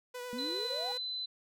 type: tone with vibrato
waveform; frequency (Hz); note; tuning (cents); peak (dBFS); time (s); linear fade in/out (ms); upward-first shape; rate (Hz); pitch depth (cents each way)
sawtooth; 493.9; B4; 0; -36; 0.14-0.98; 10; triangle; 10; 26
type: exponential sweep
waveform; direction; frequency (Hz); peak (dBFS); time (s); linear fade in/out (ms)
sine; up; 226.2 to 830.6; -38; 0.33-0.92; 0
type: tone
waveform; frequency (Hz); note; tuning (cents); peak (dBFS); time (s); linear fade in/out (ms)
sine; 4025; B7; +32; -35; 0.38-1.26; 10
effects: none